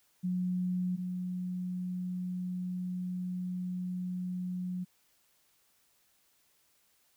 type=tone pair in turn; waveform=sine; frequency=181.3 / 181.3 Hz; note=F#3 / F#3; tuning=-35 / -35 cents; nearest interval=unison; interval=0 cents; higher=neither; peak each=-29 / -33 dBFS; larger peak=first; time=0.23-0.97 / 0.97-4.85 s; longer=second; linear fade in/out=20 ms; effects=white hiss -70 dBFS RMS until 7.16 s